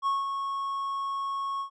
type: tone with ADSR envelope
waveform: triangle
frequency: 1100 Hz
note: C#6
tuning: 14 cents flat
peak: -21 dBFS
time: 0.02-1.7 s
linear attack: 46 ms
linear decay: 180 ms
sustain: -6 dB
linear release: 95 ms
effects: resampled to 22050 Hz